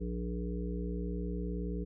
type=harmonic tone; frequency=59.3 Hz; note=A#1; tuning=30 cents sharp; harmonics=1 / 3 / 5 / 7 / 8; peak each=-36 / -38 / -43 / -43 / -47 dBFS; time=0-1.85 s; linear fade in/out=20 ms; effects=none